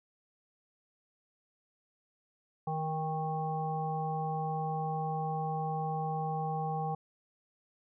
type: harmonic tone with a mistuned harmonic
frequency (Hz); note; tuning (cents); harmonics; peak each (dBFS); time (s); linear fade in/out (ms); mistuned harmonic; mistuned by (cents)
156.8; D#3; +14; 1 / 3 / 5 / 7; -35 / -41 / -34 / -44; 2.67-6.95; 5; 5; +18
effects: none